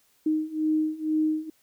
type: beating tone pair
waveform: sine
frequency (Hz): 309.7 / 311.8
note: D#4 / D#4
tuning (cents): -8 / +4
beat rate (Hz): 2.1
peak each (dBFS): -27 / -25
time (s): 0.26-1.5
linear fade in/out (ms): 5
effects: white hiss -65 dBFS RMS until 1.62 s